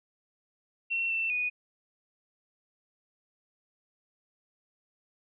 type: tone with pitch steps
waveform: sine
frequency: 2716 / 2680 / 2475 Hz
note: F7 / E7 / D#7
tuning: -49 / +28 / -10 cents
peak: -27 dBFS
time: 0.9-1.5 s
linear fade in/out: 20 ms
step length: 200 ms
effects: none